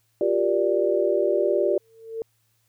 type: chord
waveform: sine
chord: G minor seventh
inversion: third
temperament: just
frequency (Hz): 352.8 / 392 / 470.4 / 588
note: F4 / G4 / Bb4 / D5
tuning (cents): +18 / 0 / +16 / +2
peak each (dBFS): -25 / -23 / -28 / -23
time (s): 0.21-1.78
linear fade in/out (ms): 2
type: tone with exponential growth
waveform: sine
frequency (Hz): 450.3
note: A4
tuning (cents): +40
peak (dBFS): -24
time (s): 1.8-2.22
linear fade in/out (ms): 1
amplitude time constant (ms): 90
effects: added 112 Hz sine -69 dBFS peak until 2.68 s + white hiss -69 dBFS RMS until 2.68 s